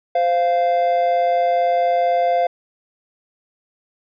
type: tone pair together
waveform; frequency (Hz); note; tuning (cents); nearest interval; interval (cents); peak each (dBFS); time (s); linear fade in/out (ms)
triangle; 519 / 694.8; C5 / F5; -14 / -9; perfect fourth; 505; -18 / -14; 0.15-2.47; 5
effects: resampled to 11025 Hz